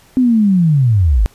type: linear sweep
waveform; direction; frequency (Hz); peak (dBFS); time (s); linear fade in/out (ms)
sine; down; 261.4 to 43.65; -8; 0.17-1.26; 0
effects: pink hiss -48 dBFS RMS until 1.34 s + resampled to 32000 Hz